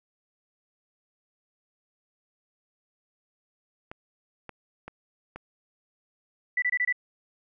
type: clicks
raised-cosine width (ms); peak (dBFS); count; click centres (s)
0.5; -24; 4; 3.915 / 4.493 / 4.88 / 5.36
type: tone bursts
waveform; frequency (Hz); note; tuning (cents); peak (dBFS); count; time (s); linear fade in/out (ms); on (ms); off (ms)
sine; 1975.5; B6; 0; -22; 5; 6.57-6.926; 5; 52; 24
effects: none